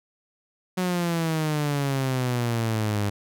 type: exponential sweep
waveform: sawtooth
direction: down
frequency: 185 to 100.8 Hz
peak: -19 dBFS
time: 0.77-3.1 s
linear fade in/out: 10 ms
effects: none